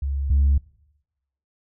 sine tone pair in turn, 69.3 / 69.86 Hz, C#2 / C#2, 0 / +14 cents, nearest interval unison, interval 14 cents, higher second, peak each -22 / -13 dBFS, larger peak second, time 0.02-0.3 / 0.3-0.58 s, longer neither, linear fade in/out 5 ms, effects noise-tail reverb RT60 0.9 s tail -23 dB re dry + tanh soft clip ceiling -12 dBFS

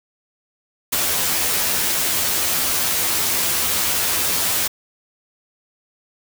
white noise with comb filter, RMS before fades -20 dBFS, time 0.92-4.68 s, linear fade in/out 10 ms, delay 12 ms, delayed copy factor +0.75, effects none

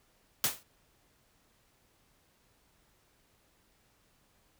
white noise with exponential decay, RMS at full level -24 dBFS, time 0.44-0.63 s, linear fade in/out 1 ms, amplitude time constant 40 ms, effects pink hiss -69 dBFS RMS until 4.59 s

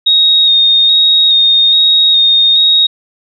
sine tone with vibrato, 3729 Hz, A#7, in tune, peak -5 dBFS, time 0.06-2.87 s, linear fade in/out 10 ms, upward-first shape square, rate 1.2 Hz, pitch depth 17 cents each way, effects none

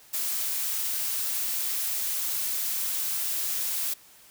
blue noise, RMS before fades -29 dBFS, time 0.13-3.94 s, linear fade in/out 10 ms, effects white hiss -54 dBFS RMS until 4.3 s

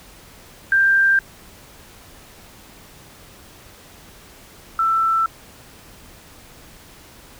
sine tone pair in turn, 1583 / 1331.1 Hz, G6 / E6, +17 / +16 cents, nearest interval minor third, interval 301 cents, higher first, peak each -12 / -15 dBFS, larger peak first, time 0.72-1.19 / 4.79-5.26 s, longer neither, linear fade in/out 2 ms, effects pink hiss -45 dBFS RMS until 7.39 s

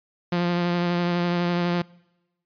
sawtooth tone with vibrato, 174.61 Hz, F3, in tune, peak -17 dBFS, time 0.32-1.82 s, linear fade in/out 5 ms, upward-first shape sine, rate 12 Hz, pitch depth 17 cents each way, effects noise-tail reverb RT60 1.0 s tail -25 dB re dry + resampled to 11025 Hz

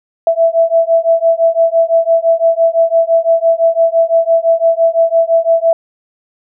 sine beating tone pair, 659.3 / 665.2 Hz, E5 / E5, 0 / +16 cents, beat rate 5.9 Hz, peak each -11 dBFS, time 0.27-5.73 s, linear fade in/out 2 ms, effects none

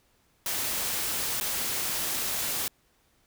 white noise with dropouts, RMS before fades -30 dBFS, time 0.46-2.68 s, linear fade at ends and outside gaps 1 ms, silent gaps 1.4-1.41 s, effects pink hiss -67 dBFS RMS until 3.26 s

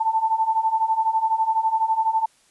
sine beating tone pair, 880 / 892 Hz, A5 / A5, 0 / +23 cents, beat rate 12 Hz, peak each -23 / -20 dBFS, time 0-2.26 s, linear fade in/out 10 ms, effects white hiss -59 dBFS RMS until 2.5 s + resampled to 24000 Hz

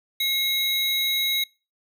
square tone pair together, 2158 / 3833 Hz, C#7 / A#7, -47 / +47 cents, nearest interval minor seventh, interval 994 cents, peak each -29 / -23 dBFS, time 0.2-1.44 s, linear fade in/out 5 ms, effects noise-tail reverb RT60 0.3 s tail -25 dB re dry

